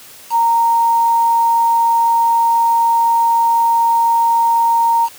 sine tone with quantisation, 926 Hz, A#5, 12 cents flat, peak -10 dBFS, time 0.3-5.09 s, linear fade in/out 50 ms, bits 5, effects white hiss -39 dBFS RMS until 5.18 s + high-pass 80 Hz 12 dB/octave

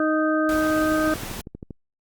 harmonic tone, 311.1 Hz, D#4, in tune, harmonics 1 / 2 / 4 / 5, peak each -21 / -24 / -27 / -28 dBFS, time 0-1.14 s, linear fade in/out 2 ms
pink noise, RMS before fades -34 dBFS, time 0.49-1.41 s, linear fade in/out 0 ms
click train, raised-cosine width 3 ms, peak -22 dBFS, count 11, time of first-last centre 0.92-1.707 s, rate 12.7 Hz
effects Opus 32 kbps

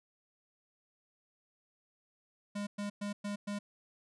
square tone bursts, 204.2 Hz, G#3, 29 cents flat, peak -36 dBFS, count 5, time 2.55-3.59 s, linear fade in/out 10 ms, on 120 ms, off 110 ms, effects resampled to 24000 Hz

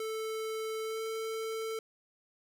square tone with pitch glide, 440 to 444.6 Hz, A4 to A4, 0 to +18 cents, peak -35 dBFS, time 0-1.79 s, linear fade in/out 2 ms, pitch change +18 cents, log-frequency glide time 0.83-1.02 s, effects none

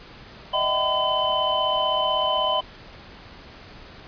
sine tone cluster, 613 / 649 / 764 / 1012 / 3042 Hz, D#5 / E5 / G5 / B5 / F#7, -26 / -27 / -45 / +42 / +47 cents, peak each -27 / -29 / -29 / -24 / -25 dBFS, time 0.53-2.61 s, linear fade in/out 10 ms, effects pink hiss -44 dBFS RMS until 4.07 s + resampled to 11025 Hz

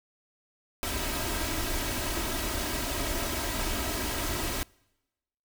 pink noise with comb filter, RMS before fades -31 dBFS, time 0.83-4.63 s, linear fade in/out 0 ms, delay 3.1 ms, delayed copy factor +0.6, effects noise-tail reverb RT60 1.0 s tail -26 dB re dry

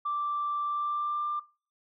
sine tone with pitch glide, 1173 to 1189.4 Hz, D6 to D6, -2 to +22 cents, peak -27 dBFS, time 0.05-1.4 s, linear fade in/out 10 ms, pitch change +24 cents, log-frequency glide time 0.65-1.27 s, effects noise-tail reverb RT60 0.4 s tail -24 dB re dry + tanh soft clip ceiling -23 dBFS

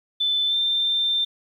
sine tone with pitch glide, 3520 to 3579 Hz, A7 to A7, 0 to +29 cents, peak -19 dBFS, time 0.2-1.25 s, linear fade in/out 10 ms, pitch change +29 cents, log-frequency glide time 0.47-0.56 s, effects 9-bit

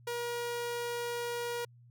sawtooth tone, 477.1 Hz, A#4, 40 cents sharp, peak -30 dBFS, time 0.07-1.65 s, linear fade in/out 5 ms, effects added 120 Hz sine -55 dBFS peak until 1.9 s

